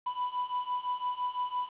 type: beating tone pair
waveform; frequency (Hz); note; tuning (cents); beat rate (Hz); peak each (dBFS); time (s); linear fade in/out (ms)
triangle; 987.8 / 993.7; B5 / B5; 0 / +10; 5.9; -33 / -31; 0.06-1.69; 10
effects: resampled to 8000 Hz + 9-bit